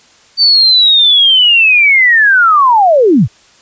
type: linear sweep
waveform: sine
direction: down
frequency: 4607 to 81.7 Hz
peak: -4 dBFS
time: 0.37-3.28 s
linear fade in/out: 50 ms
effects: white hiss -45 dBFS RMS until 3.61 s + resampled to 16000 Hz